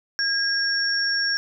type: tone pair together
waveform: sine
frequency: 1626 / 5498 Hz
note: G#6 / F8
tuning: -37 / -28 cents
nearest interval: octave + major sixth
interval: 2109 cents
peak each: -23 dBFS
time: 0.19-1.37 s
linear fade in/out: 0 ms
effects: none